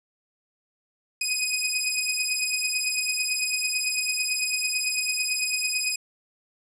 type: beating tone pair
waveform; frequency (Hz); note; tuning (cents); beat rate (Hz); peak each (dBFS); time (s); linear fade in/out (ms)
15% pulse; 2500 / 2509; D#7 / D#7; +8 / +14; 9; -20; 1.21-5.96; 5
effects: low-pass 12000 Hz 12 dB/octave